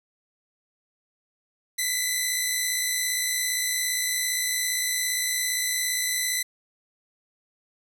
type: tone pair together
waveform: 10% pulse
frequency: 1975.5 / 2033 Hz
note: B6 / B6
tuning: 0 / +50 cents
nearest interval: unison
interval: 50 cents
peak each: -18 dBFS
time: 1.78-6.43 s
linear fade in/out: 10 ms
effects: none